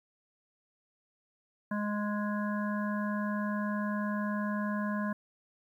harmonic tone, 207.7 Hz, G#3, in tune, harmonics 1 / 3 / 5 / 7 / 8, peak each -31 / -40 / -39 / -45 / -41 dBFS, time 1.71-5.13 s, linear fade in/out 5 ms, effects 11-bit

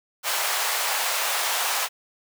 pink high-pass noise, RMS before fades -25 dBFS, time 0.23-1.89 s, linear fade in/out 50 ms, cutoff 670 Hz, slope 24 dB/octave, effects none

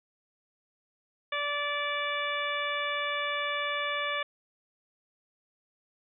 harmonic tone, 581 Hz, D5, 19 cents flat, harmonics 1 / 2 / 3 / 4 / 5 / 6, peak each -36 / -34 / -35 / -35 / -40 / -38 dBFS, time 1.32-4.23 s, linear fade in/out 5 ms, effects none

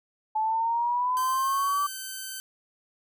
sine exponential sweep, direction up, 862 to 1165 Hz, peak -23 dBFS, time 0.35-1.87 s, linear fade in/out 10 ms
5% pulse tone with pitch glide, 1554 to 1539.7 Hz, G6 to G6, -16 to -32 cents, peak -24 dBFS, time 1.17-2.4 s, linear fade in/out 0 ms, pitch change -16 cents, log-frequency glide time 1.45-1.93 s
effects none

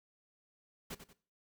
pink noise with echo, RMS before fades -43 dBFS, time 0.9-0.95 s, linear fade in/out 10 ms, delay 92 ms, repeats 2, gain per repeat -9 dB, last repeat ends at 1.134 s, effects noise-tail reverb RT60 0.4 s tail -17 dB re dry

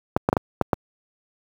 clicks, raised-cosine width 1 ms, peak -3 dBFS, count 6, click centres 0.165 / 0.289 / 0.329 / 0.368 / 0.613 / 0.732 s, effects high-pass 80 Hz 12 dB/octave + 7-bit

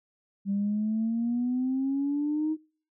sine exponential sweep, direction up, 196 to 316.7 Hz, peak -24 dBFS, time 0.45-2.57 s, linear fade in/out 50 ms, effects noise-tail reverb RT60 0.5 s tail -26 dB re dry + tanh soft clip ceiling -20 dBFS

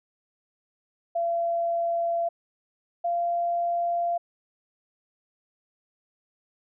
sine tone pair in turn, 680 / 689.9 Hz, F5 / F5, -46 / -21 cents, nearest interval unison, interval 25 cents, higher second, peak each -23 dBFS, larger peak neither, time 1.15-2.29 / 3.04-4.18 s, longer neither, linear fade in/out 10 ms, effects none

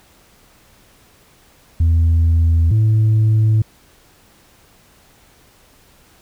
sine tone pair in turn, 82.41 / 109.24 Hz, E2 / A2, 0 / -12 cents, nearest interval perfect fourth, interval 488 cents, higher second, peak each -8 dBFS, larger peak neither, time 1.8-2.71 / 2.71-3.62 s, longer neither, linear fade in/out 5 ms, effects tanh soft clip ceiling -9 dBFS + pink hiss -51 dBFS RMS until 6.21 s

